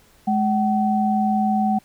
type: tone pair together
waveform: sine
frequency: 211.3 / 758 Hz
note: G#3 / F#5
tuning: +30 / +42 cents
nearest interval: octave + minor seventh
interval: 2212 cents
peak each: -19 / -20 dBFS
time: 0.27-1.79 s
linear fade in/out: 10 ms
effects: pink hiss -55 dBFS RMS until 1.84 s